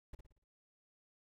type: noise with echo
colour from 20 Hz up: brown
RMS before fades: -44 dBFS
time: 0.13-0.15 s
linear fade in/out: 5 ms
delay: 58 ms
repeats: 5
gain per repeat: -7 dB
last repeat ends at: 0.44 s
effects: none